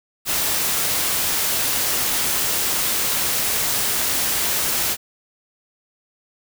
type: noise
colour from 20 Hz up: white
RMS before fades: -21 dBFS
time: 0.25-4.97 s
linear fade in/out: 50 ms
effects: none